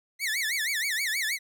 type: tone with vibrato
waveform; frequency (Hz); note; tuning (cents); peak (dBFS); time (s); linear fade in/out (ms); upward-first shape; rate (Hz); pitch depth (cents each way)
sawtooth; 1975.5; B6; 0; -23; 0.19-1.39; 50; sine; 6.3; 250
effects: none